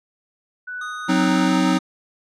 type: tone with tremolo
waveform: sine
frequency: 1485 Hz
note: F#6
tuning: 6 cents sharp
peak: -27 dBFS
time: 0.67-1.49 s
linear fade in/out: 10 ms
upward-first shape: triangle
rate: 2.4 Hz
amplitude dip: 45%
type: tone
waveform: square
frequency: 1244.5 Hz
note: D#6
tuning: in tune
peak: -31 dBFS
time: 0.81-1.79 s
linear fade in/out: 5 ms
type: chord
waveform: square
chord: C diminished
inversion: second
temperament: equal with one note detuned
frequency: 185 / 260.3 / 311.1 Hz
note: Gb3 / C4 / Eb4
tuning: 0 / -9 / 0 cents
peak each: -21 dBFS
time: 1.08-1.79 s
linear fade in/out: 20 ms
effects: low-pass 7000 Hz 12 dB/octave